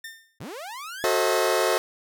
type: tone with exponential decay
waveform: sawtooth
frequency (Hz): 1807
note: A6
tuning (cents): +46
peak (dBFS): -30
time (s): 0.04-0.39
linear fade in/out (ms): 5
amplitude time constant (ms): 75
type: linear sweep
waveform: sawtooth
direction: up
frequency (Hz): 84.9 to 1826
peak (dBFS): -31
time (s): 0.4-1.08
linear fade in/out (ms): 10
type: chord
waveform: sawtooth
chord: F# diminished seventh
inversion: none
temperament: just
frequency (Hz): 370 / 444 / 532.8 / 639.4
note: F#4 / A4 / C5 / Eb5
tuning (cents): 0 / +16 / +31 / +47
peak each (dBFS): -22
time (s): 1.04-1.78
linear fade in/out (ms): 0
effects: none